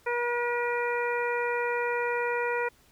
harmonic tone, 480.3 Hz, B4, 48 cents flat, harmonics 1 / 2 / 3 / 4 / 5, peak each -29 / -32 / -34 / -35 / -36 dBFS, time 0.06-2.69 s, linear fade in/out 10 ms, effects pink hiss -61 dBFS RMS until 2.91 s

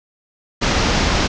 pink low-pass noise, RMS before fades -17 dBFS, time 0.61-1.28 s, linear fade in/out 20 ms, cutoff 6400 Hz, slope 48 dB/octave, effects none

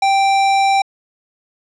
sine tone with hard clipping, 784 Hz, G5, in tune, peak -13 dBFS, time 0.02-0.82 s, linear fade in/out 5 ms, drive 16 dB, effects low-pass 8000 Hz 12 dB/octave

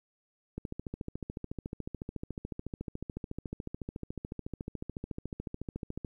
click train, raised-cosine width 3 ms, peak -24 dBFS, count 77, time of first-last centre 0.58-6.048 s, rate 13.9 Hz, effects 11-bit

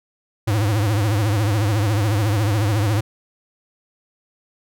square tone with vibrato, 105.3 Hz, G#2, 24 cents sharp, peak -17 dBFS, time 0.47-3.01 s, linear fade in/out 10 ms, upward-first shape triangle, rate 14 Hz, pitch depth 160 cents each way, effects none

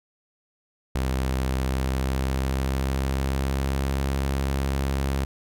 sawtooth tone with pitch glide, 65.3 to 67.99 Hz, C2 to C#2, -3 to -33 cents, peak -19 dBFS, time 0.95-5.25 s, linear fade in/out 5 ms, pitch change +70 cents, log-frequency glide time 1.44-4.02 s, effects none

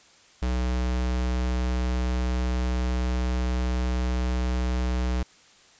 square tone, 62.1 Hz, B1, 10 cents sharp, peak -24 dBFS, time 0.42-5.23 s, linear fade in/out 5 ms, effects white hiss -55 dBFS RMS until 5.79 s + resampled to 16000 Hz

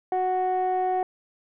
sine tone pair together, 368.7 / 740 Hz, F#4 / F#5, -6 / 0 cents, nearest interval octave, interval 1206 cents, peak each -25 / -21 dBFS, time 0.12-1.03 s, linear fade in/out 2 ms, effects tanh soft clip ceiling -19 dBFS

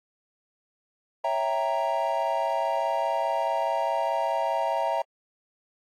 triangle chord, C# diminished seventh, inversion none, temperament equal, 554.4 / 659.3 / 784 / 932.3 Hz, C#5 / E5 / G5 / Bb5, 0 / 0 / 0 / 0 cents, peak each -30 / -26 / -29 / -26 dBFS, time 1.24-5.02 s, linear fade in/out 5 ms, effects AAC 48 kbps

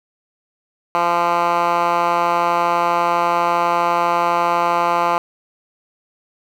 10% pulse tone with band-pass filter, 172.2 Hz, F3, 24 cents flat, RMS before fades -17 dBFS, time 0.95-5.18 s, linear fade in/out 0 ms, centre 1100 Hz, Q 1.7, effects 7-bit

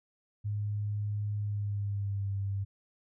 sine tone with pitch glide, 103.83 to 98.8 Hz, G#2 to G2, 0 to +14 cents, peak -30 dBFS, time 0.44-2.65 s, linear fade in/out 20 ms, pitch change -86 cents, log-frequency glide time 1.39-2.31 s, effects none

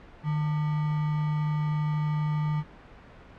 sine tone with sample-and-hold, 152.1 Hz, D#3, 39 cents flat, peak -24 dBFS, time 0.23-2.64 s, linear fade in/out 50 ms, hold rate 1050 Hz, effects pink hiss -49 dBFS RMS until 3.38 s + low-pass 2000 Hz 12 dB/octave

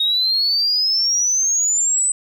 sine exponential sweep, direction up, 3729 to 8130 Hz, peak -14 dBFS, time 0-2.12 s, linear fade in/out 5 ms, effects tanh soft clip ceiling -10 dBFS + 9-bit

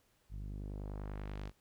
sawtooth tone with low-pass filter sweep, 50.2 Hz, G1, 42 cents sharp, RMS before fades -43 dBFS, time 0.29-1.52 s, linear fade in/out 50 ms, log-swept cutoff 120 to 6000 Hz, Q 0.85, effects pink hiss -73 dBFS RMS until 1.6 s

